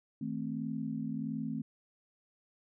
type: chord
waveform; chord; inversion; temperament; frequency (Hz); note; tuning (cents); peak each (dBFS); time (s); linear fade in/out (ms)
sine; A diminished; second; equal with one note detuned; 158.83 / 220 / 261.6; Eb3 / A3 / C4; +36 / 0 / 0; -40 / -37 / -38; 0.21-1.62; 5
effects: none